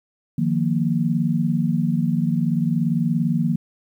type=chord; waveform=sine; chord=Eb suspended second; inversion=none; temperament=equal with one note detuned; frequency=155.56 / 176.03 / 233.1 Hz; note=Eb3 / F3 / Bb3; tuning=0 / +14 / 0 cents; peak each=-22 dBFS; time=0.38-3.56 s; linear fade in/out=5 ms; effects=9-bit